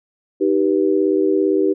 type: chord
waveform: sine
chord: Eb augmented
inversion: none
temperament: just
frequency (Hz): 311.1 / 388.9 / 486.1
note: Eb4 / G4 / B4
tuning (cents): 0 / -14 / -28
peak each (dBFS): -18 / -16 / -22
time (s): 0.4-1.74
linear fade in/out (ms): 20
effects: none